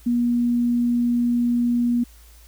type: tone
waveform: sine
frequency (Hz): 240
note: B3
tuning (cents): -49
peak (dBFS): -17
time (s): 0.06-2.04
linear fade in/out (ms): 10
effects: added 56 Hz sine -46 dBFS peak until 2.47 s + white hiss -53 dBFS RMS until 2.47 s